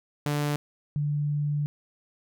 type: tone pair in turn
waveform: sawtooth / sine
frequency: 146.83 / 146.83 Hz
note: D3 / D3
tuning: 0 / 0 cents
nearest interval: unison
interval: 0 cents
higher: neither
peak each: -21 / -24 dBFS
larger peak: first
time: 0.26-0.56 / 0.96-1.66 s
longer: second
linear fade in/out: 0 ms
effects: none